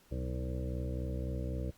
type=harmonic tone with a mistuned harmonic; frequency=63.8 Hz; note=C2; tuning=43 cents flat; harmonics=1 / 2 / 3 / 4 / 5 / 7 / 8 / 9; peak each=-36 / -40 / -44 / -49 / -45 / -48 / -47 / -49 dBFS; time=0.11-1.71 s; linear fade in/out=10 ms; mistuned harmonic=1; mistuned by=+120 cents; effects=pink hiss -64 dBFS RMS until 1.77 s + Opus 48 kbps